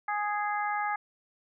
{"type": "harmonic tone", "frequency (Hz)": 415.3, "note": "G#4", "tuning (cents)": 0, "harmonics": [2, 3, 4, 5], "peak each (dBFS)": [-30, -34, -36, -38], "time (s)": [0.08, 0.96], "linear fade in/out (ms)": 5, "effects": []}